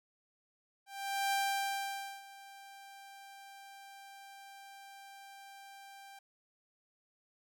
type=tone with ADSR envelope; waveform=sawtooth; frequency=789 Hz; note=G5; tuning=11 cents sharp; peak=-26 dBFS; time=0.86-6.19 s; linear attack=460 ms; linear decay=900 ms; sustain=-21 dB; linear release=4 ms; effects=none